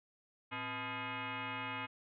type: tone with frequency modulation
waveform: sine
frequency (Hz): 639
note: D#5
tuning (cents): +46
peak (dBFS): -38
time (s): 0.51-1.87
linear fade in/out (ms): 20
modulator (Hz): 376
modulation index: 5.9
effects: none